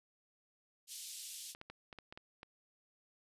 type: band-pass noise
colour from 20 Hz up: white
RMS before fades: -48 dBFS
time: 0.87-1.55 s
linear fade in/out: 50 ms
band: 3100 to 11000 Hz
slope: 24 dB/octave
type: clicks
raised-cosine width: 0.3 ms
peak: -33 dBFS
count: 8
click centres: 1.549 / 1.614 / 1.7 / 1.928 / 1.987 / 2.125 / 2.175 / 2.431 s
effects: resampled to 32000 Hz